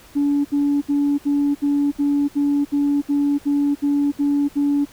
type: tone bursts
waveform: sine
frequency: 286.2 Hz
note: D4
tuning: 45 cents flat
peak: -14 dBFS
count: 13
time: 0.15-4.854 s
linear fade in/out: 20 ms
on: 300 ms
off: 67 ms
effects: tanh soft clip ceiling -12 dBFS + pink hiss -47 dBFS RMS until 4.92 s